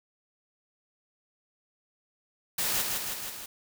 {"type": "noise with echo", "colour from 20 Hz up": "white", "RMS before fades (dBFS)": -29, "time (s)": [2.58, 2.82], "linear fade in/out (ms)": 5, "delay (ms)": 160, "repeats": 4, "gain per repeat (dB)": -3, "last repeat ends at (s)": 3.46, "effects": []}